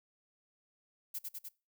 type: noise with echo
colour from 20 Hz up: violet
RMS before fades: -39 dBFS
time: 1.14-1.19 s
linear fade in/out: 10 ms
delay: 100 ms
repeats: 3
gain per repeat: -2 dB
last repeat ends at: 1.49 s
effects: noise-tail reverb RT60 0.3 s tail -22 dB re dry